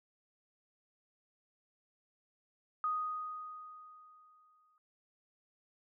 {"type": "tone with exponential decay", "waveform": "sine", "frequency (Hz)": 1244.5, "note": "D#6", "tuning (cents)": 0, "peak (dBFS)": -30, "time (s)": [2.84, 4.78], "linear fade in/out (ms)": 1, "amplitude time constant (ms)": 420, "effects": []}